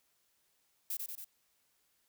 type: noise with echo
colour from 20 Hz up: violet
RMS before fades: -37 dBFS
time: 0.9-0.97 s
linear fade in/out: 5 ms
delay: 92 ms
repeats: 3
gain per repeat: -3 dB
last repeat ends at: 1.246 s
effects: white hiss -75 dBFS RMS until 2.08 s